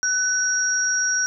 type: tone pair together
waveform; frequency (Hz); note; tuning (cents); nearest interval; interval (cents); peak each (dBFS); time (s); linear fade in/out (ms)
sine; 1502 / 5671; F#6 / F8; +26 / +26; octave + major seventh; 2300; -22 / -21; 0.03-1.26; 0
effects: none

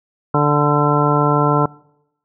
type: harmonic tone with a mistuned harmonic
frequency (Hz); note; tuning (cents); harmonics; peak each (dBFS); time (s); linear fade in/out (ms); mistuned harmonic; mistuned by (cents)
146.83; D3; 0; 1 / 2 / 3 / 4 / 5 / 6 / 7 / 9; -17 / -20 / -20 / -23 / -23 / -23 / -20 / -21; 0.34-1.66; 5; 9; +23
effects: noise-tail reverb RT60 0.8 s tail -24 dB re dry

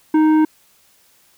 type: tone with tanh clipping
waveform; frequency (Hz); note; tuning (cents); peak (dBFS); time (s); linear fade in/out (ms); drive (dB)
triangle; 311.1; D#4; 0; -12; 0.14-0.45; 5; 14
effects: white hiss -55 dBFS RMS until 1.37 s

